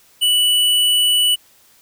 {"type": "tone", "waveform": "square", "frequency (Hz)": 2960, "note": "F#7", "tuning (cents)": 0, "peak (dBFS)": -13, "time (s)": [0.21, 1.36], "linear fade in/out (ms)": 20, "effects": ["white hiss -52 dBFS RMS until 1.81 s"]}